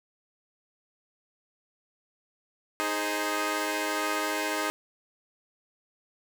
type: chord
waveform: 10% pulse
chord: Ab major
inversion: second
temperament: equal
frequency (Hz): 311.1 / 415.3 / 523.3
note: Eb4 / Ab4 / C5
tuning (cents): 0 / 0 / 0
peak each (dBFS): -22 / -24 / -26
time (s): 2.8-4.7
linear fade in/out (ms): 0
effects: none